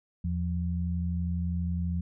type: tone pair together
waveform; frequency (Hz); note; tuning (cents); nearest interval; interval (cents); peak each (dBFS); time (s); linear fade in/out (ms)
sine; 82.41 / 174.62; E2 / F3; 0 / 0; octave + minor second; 1300; -29 / -31; 0.24-2.01; 5
effects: none